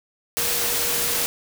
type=tone in noise; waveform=sine; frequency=474.2 Hz; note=A#4; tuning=30 cents sharp; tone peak=-34 dBFS; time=0.37-1.26 s; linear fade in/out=0 ms; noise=white; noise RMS=-23 dBFS; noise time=0.37-1.26 s; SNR=-14 dB; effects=none